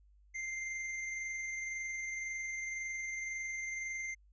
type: tone with amplitude modulation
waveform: square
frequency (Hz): 2093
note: C7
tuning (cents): 0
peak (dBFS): -37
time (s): 0.34-4.15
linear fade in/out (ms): 20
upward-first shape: sine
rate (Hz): 21.9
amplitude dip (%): 25
effects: added 50 Hz sine -61 dBFS peak until 4.32 s + resampled to 16000 Hz